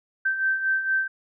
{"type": "beating tone pair", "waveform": "sine", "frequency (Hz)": [1552, 1556.3], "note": ["G6", "G6"], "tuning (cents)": [-18, -13], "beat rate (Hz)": 4.3, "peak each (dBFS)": [-29, -22], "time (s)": [0.25, 1.08], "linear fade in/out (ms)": 10, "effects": []}